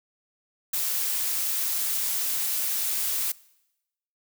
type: noise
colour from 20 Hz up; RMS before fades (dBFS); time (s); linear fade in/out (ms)
blue; -27; 0.73-3.32; 5
effects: noise-tail reverb RT60 0.9 s tail -22 dB re dry